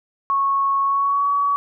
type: tone with pitch glide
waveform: sine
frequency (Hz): 1102 to 1133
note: C#6 to C#6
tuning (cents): -11 to +37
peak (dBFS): -16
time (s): 0.3-1.56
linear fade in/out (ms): 0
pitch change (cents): +48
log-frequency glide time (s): 0.83-1.3
effects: none